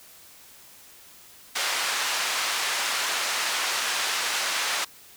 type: band-pass noise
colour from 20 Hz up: pink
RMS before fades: -27 dBFS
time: 1.55-4.85 s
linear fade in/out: 10 ms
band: 1100 to 7700 Hz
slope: 12 dB/octave
effects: white hiss -50 dBFS RMS until 5.16 s